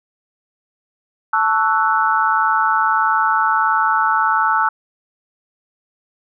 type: chord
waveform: sine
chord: F# minor seventh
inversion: first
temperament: equal with one note detuned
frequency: 880 / 1119 / 1318.5 / 1480 Hz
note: A5 / C#6 / E6 / F#6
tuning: 0 / +16 / 0 / 0 cents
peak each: -18 / -22 / -17 / -20 dBFS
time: 1.33-4.69 s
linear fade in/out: 5 ms
effects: none